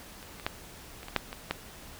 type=clicks; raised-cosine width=0.3 ms; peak=-30 / -27 / -12 / -27 / -24 / -8 / -22 / -12 dBFS; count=8; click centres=0.228 / 0.398 / 0.465 / 1.031 / 1.084 / 1.163 / 1.329 / 1.51 s; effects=pink hiss -48 dBFS RMS until 1.99 s